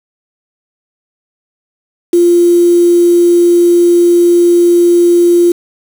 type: tone with quantisation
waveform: sine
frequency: 347.4 Hz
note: F4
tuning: 9 cents flat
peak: -4 dBFS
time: 2.13-5.52 s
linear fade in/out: 5 ms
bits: 4
effects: none